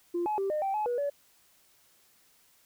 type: tone with pitch steps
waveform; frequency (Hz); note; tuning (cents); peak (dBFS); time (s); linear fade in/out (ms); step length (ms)
sine; 347.1 / 850 / 391 / 608 / 779 / 850 / 484.5 / 571; F4 / G#5 / G4 / D#5 / G5 / G#5 / B4 / D5; -11 / +40 / -4 / -40 / -11 / +40 / -33 / -49; -26; 0.14-1.1; 10; 120
effects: tanh soft clip ceiling -24 dBFS + white hiss -64 dBFS RMS until 2.65 s